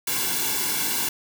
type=noise with comb filter; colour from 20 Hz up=white; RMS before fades=-25 dBFS; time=0.07-1.09 s; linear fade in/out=5 ms; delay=1.6 ms; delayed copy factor=-0.9; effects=none